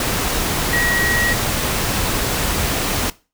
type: tone in noise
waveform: sine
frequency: 1908 Hz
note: A#6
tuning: 40 cents sharp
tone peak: -17 dBFS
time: 0.73-1.33 s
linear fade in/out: 2 ms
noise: pink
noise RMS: -20 dBFS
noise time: 0-3.1 s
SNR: 0 dB
effects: noise-tail reverb RT60 0.3 s tail -19 dB re dry